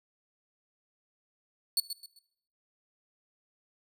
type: tone with echo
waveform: sawtooth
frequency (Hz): 4435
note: C#8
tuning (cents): 0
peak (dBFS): -21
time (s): 1.77-1.8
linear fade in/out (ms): 2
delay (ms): 130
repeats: 3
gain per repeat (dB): -10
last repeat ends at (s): 2.19
effects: noise-tail reverb RT60 0.7 s tail -18 dB re dry